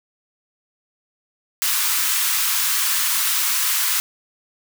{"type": "high-pass noise", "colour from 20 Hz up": "white", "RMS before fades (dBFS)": -20, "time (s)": [1.62, 4], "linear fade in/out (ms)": 0, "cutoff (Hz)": 970, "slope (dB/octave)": 48, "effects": []}